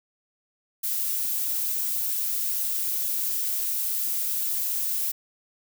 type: noise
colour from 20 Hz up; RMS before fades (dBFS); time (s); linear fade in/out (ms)
violet; -27; 0.83-5.12; 10
effects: none